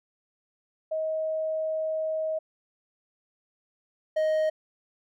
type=tone pair in turn; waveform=sine / triangle; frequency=632 / 624.7 Hz; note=D#5 / D#5; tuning=+27 / +7 cents; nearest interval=unison; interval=20 cents; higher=first; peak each=-26 / -20 dBFS; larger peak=second; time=0.91-2.39 / 4.16-4.5 s; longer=first; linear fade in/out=10 ms; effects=none